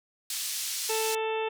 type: band-pass noise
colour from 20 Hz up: pink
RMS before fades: -33 dBFS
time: 0.3-1.15 s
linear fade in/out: 2 ms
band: 4300 to 12000 Hz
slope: 12 dB/octave
type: harmonic tone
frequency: 441.5 Hz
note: A4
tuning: 6 cents sharp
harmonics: 1 / 2 / 3 / 4 / 5 / 6 / 7 / 8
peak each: -29 / -33 / -43 / -44 / -46 / -37 / -47 / -45 dBFS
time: 0.89-1.49 s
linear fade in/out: 10 ms
effects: none